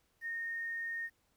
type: tone with quantisation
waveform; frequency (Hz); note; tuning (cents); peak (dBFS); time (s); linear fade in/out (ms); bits
sine; 1843; A#6; -20; -36; 0.21-1.1; 50; 11
effects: pink hiss -75 dBFS RMS until 1.36 s